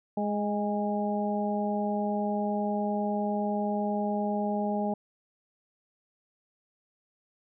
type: harmonic tone with a mistuned harmonic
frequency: 207.7 Hz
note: G#3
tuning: in tune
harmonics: 1 / 2 / 3 / 4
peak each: -29 / -35 / -33 / -33 dBFS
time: 0.17-4.94 s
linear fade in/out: 5 ms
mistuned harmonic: 4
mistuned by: -21 cents
effects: none